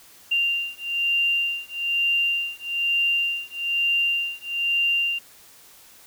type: beating tone pair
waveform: sine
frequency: 2783 / 2784.1 Hz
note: F7 / F7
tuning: -7 / -6 cents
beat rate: 1.1 Hz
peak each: -24 dBFS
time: 0.31-5.19 s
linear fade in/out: 10 ms
effects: white hiss -50 dBFS RMS until 6.06 s